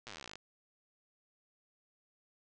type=slowing click train; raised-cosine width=0.2 ms; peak=-28 dBFS; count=22; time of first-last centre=0.07-0.356 s; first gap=8 ms; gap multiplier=1.05; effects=resampled to 22050 Hz